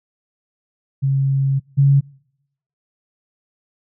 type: tone pair in turn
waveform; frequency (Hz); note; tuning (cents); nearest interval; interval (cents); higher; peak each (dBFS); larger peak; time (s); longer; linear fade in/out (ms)
sine; 136.3 / 139.08; C#3 / C#3; -29 / +6; unison; 35; second; -14 / -9; second; 1.02-1.6 / 1.77-2.01; first; 20
effects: noise-tail reverb RT60 0.8 s tail -26 dB re dry